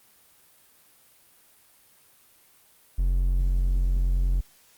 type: tone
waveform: triangle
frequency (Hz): 44.81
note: F1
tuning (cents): +45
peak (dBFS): -18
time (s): 2.98-4.41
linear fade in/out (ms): 10
effects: white hiss -58 dBFS RMS until 4.77 s + Opus 32 kbps